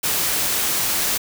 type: noise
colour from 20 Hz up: white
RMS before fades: -21 dBFS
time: 0.03-1.18 s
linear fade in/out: 10 ms
effects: none